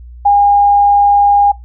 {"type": "tone", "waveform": "sine", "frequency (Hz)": 812, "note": "G#5", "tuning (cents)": -39, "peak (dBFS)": -5, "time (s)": [0.25, 1.52], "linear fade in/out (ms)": 10, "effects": ["noise-tail reverb RT60 0.2 s tail -21 dB re dry", "added 60 Hz sine -30 dBFS peak until 1.64 s"]}